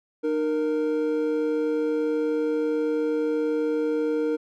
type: tone pair together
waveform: triangle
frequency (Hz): 304.7 / 466.2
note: D#4 / A#4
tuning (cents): -36 / 0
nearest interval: perfect fifth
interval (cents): 736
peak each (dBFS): -24 / -22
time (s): 0.23-4.37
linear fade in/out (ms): 20
effects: none